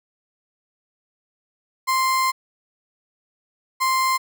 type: tone pair in turn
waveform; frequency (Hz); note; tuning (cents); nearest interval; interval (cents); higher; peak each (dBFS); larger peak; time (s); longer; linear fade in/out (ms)
35% pulse; 1046.5 / 1046.5; C6 / C6; 0 / 0; unison; 0; neither; -16; neither; 1.87-2.32 / 3.8-4.18; first; 20
effects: none